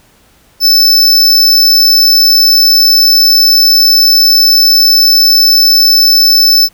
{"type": "tone", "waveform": "square", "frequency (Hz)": 5274, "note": "E8", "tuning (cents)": 0, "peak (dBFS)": -4, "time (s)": [0.6, 6.69], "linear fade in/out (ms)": 50, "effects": ["pink hiss -47 dBFS RMS until 6.73 s"]}